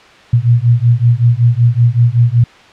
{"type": "beating tone pair", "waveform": "sine", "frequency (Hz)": [116.54, 121.84], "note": ["A#2", "B2"], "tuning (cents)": [0, -23], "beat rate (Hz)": 5.3, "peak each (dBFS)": -10, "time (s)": [0.33, 2.44], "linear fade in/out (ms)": 5, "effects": ["white hiss -40 dBFS RMS until 2.72 s", "low-pass 3000 Hz 12 dB/octave"]}